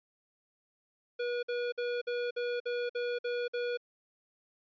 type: tone bursts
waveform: square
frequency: 484 Hz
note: B4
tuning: 35 cents flat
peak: -32 dBFS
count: 9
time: 1.19-3.774 s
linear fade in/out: 10 ms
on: 240 ms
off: 53 ms
effects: resampled to 11025 Hz